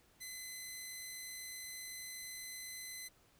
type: tone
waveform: 10% pulse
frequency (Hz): 2031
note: B6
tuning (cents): +48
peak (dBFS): -36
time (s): 0.2-3.09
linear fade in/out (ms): 20
effects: pink hiss -69 dBFS RMS until 3.39 s